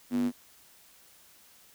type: tone with high-pass filter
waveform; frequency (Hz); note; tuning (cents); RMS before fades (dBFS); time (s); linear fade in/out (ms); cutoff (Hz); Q
square; 49; G1; 0; -28; 0.1-0.32; 50; 250; 9.5
effects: white hiss -58 dBFS RMS until 1.74 s